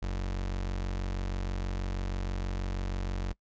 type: tone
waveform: 35% pulse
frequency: 46.25 Hz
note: F#1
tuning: in tune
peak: -29 dBFS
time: 0.02-3.33 s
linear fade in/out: 10 ms
effects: noise-tail reverb RT60 0.1 s tail -23 dB re dry + resampled to 16000 Hz